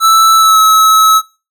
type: tone with pitch glide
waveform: square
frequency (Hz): 1318.5 to 1293.6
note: E6 to E6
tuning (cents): 0 to -33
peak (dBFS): -5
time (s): 0-1.22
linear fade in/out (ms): 50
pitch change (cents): -33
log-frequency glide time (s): 0.35-0.58
effects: noise-tail reverb RT60 0.3 s tail -19 dB re dry